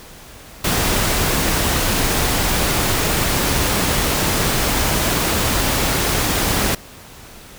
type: noise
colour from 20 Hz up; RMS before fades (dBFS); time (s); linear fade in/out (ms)
pink; -18; 0.64-6.75; 5
effects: pink hiss -40 dBFS RMS until 7.58 s